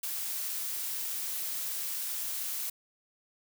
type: noise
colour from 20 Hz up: blue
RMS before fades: -35 dBFS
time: 0.03-2.7 s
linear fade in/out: 5 ms
effects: none